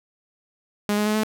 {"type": "tone with pitch steps", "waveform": "sawtooth", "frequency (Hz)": [206.7, 209.8, 213, 216.2], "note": ["G#3", "G#3", "G#3", "A3"], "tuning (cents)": [-8, 18, 44, -30], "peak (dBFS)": -16, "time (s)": [0.89, 1.234], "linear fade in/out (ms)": 0, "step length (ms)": 86, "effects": []}